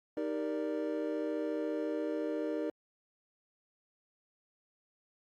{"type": "chord", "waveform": "triangle", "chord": "Eb major seventh", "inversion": "none", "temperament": "equal", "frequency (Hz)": [311.1, 392, 466.2, 587.3], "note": ["Eb4", "G4", "Bb4", "D5"], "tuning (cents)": [0, 0, 0, 0], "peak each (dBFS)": [-34, -39, -36, -37], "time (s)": [0.17, 2.7], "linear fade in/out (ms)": 2, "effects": ["Opus 48 kbps"]}